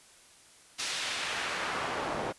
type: noise with band-pass filter sweep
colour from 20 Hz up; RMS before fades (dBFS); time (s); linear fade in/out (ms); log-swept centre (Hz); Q
pink; -34; 0.78-2.33; 20; 4500 to 580; 0.83
effects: white hiss -57 dBFS RMS until 2.38 s + resampled to 24000 Hz